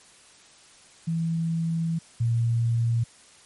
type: tone pair in turn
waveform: sine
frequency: 164.81 / 116.54 Hz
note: E3 / A#2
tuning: 0 / 0 cents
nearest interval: tritone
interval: 600 cents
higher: first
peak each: -23 / -20 dBFS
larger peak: second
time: 1.07-1.99 / 2.2-3.04 s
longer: first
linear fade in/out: 10 ms
effects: white hiss -53 dBFS RMS until 3.45 s + MP3 48 kbps